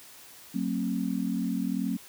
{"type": "tone cluster", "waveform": "sine", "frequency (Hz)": [185.7, 228, 268.6], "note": ["F#3", "A#3", "C4"], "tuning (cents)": [7, -38, 46], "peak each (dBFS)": -31, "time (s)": [0.54, 1.97], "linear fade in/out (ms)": 10, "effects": ["white hiss -50 dBFS RMS until 2.08 s", "high-pass 60 Hz 12 dB/octave"]}